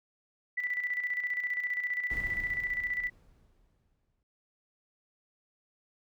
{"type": "tone with tremolo", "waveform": "sine", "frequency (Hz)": 1975.5, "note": "B6", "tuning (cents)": 0, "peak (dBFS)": -28, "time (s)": [0.57, 3.1], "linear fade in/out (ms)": 10, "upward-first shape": "square", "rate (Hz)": 15, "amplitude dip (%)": 55}
{"type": "noise with exponential decay", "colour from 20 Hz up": "brown", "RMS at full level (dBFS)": -38, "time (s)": [2.11, 4.23], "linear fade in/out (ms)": 1, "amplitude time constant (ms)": 460}
{"effects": []}